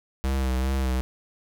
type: tone with vibrato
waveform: square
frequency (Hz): 65.41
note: C2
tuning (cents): 0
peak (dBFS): -23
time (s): 0.24-1.01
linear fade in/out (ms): 0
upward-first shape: sine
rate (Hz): 2.5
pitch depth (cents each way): 43
effects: 9-bit